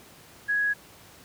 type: tone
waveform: sine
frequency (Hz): 1666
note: G#6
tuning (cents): +5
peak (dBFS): -22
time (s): 0.48-0.74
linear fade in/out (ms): 20
effects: pink hiss -51 dBFS RMS until 1.24 s + high-pass 80 Hz 12 dB/octave